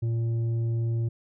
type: tone with tanh clipping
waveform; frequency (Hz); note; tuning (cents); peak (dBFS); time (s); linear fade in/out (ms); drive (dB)
sine; 115.4; A#2; -17; -25; 0.02-1.09; 10; 6
effects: none